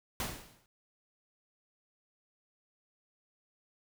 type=noise with exponential decay; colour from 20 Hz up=pink; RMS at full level=-33 dBFS; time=0.2-0.66 s; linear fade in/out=1 ms; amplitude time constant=100 ms; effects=none